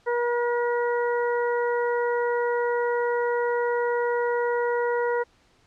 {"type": "harmonic tone", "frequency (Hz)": 479.4, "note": "A#4", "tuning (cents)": 48, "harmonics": [1, 2, 3, 4], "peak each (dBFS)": [-23, -29, -33, -35], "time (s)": [0.06, 5.24], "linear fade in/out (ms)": 20, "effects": ["pink hiss -61 dBFS RMS until 5.66 s", "low-pass 6000 Hz 12 dB/octave"]}